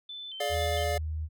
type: tone with vibrato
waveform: sine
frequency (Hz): 3300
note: G#7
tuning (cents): -12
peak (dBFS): -38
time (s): 0.09-0.84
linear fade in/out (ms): 5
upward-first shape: square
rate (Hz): 2.2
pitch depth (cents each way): 110
type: chord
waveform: square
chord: D diminished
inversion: second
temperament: just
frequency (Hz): 422.9 / 587.3 / 704.8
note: Ab4 / D5 / F5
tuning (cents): +31 / 0 / +16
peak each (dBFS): -37 / -32 / -33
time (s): 0.4-0.98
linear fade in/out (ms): 5
type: tone with pitch glide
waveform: sine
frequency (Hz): 79.7 to 78.06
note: D#2 to D#2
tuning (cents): +42 to +6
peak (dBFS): -30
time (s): 0.49-1.29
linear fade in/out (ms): 50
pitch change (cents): -36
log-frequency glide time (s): 0.73-0.98
effects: none